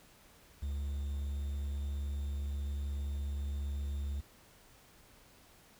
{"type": "tone with quantisation", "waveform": "triangle", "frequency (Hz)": 70.6, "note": "C#2", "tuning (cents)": 32, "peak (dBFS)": -32, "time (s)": [0.62, 4.21], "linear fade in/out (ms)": 10, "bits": 10, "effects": ["pink hiss -61 dBFS RMS until 5.79 s"]}